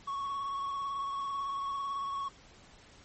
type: tone with vibrato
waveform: triangle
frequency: 1108.7 Hz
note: C#6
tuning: in tune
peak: -31 dBFS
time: 0.07-2.29 s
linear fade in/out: 10 ms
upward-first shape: triangle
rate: 18 Hz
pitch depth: 30 cents each way
effects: pink hiss -57 dBFS RMS until 3.04 s + MP3 32 kbps